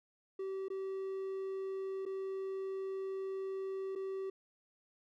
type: tone with dropouts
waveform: triangle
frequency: 384.8 Hz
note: G4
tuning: 32 cents flat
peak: -35 dBFS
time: 0.39-4.3 s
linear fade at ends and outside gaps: 5 ms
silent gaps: 0.684-0.701 / 2.054-2.061 / 3.953-3.958 s
effects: none